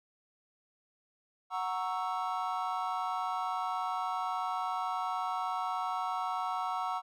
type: chord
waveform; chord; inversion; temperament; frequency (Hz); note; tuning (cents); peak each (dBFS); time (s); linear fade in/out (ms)
triangle; F# dominant seventh; none; equal; 740 / 932.3 / 1108.7 / 1318.5; F#5 / A#5 / C#6 / E6; 0 / 0 / 0 / 0; -34 / -36 / -36 / -36; 1.5-7.02; 50
effects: none